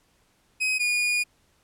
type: tone pair in turn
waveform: 40% pulse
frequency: 2524 / 2445 Hz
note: D#7 / D#7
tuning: +24 / -31 cents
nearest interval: minor second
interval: 55 cents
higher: first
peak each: -21 dBFS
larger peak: neither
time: 0.6-0.79 / 0.79-1.24 s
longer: second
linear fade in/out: 20 ms
effects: pink hiss -65 dBFS RMS until 1.63 s + low-pass 12000 Hz 12 dB/octave